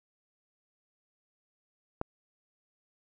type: click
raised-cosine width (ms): 1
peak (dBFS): -17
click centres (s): 2.014
effects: none